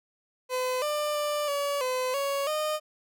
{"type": "tone with pitch steps", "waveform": "30% pulse", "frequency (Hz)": [508, 596, 592, 569, 510, 558, 613], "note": ["B4", "D5", "D5", "C#5", "C5", "C#5", "D#5"], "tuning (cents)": [49, 25, 14, 45, -44, 11, -26], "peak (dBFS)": -24, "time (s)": [0.49, 2.8], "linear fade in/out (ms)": 50, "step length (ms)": 330, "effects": []}